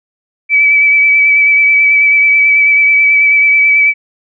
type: tone with vibrato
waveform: sine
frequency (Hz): 2298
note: D7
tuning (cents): -38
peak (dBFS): -5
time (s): 0.49-3.94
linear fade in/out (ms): 50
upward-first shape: sine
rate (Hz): 9.2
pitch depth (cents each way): 20
effects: none